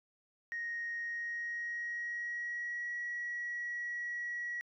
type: tone with pitch glide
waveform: sine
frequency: 1869 to 1920.4 Hz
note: A#6 to B6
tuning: +4 to -49 cents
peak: -35 dBFS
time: 0.52-4.61 s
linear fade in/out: 0 ms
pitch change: +47 cents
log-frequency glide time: 1-2.94 s
effects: tanh soft clip ceiling -32 dBFS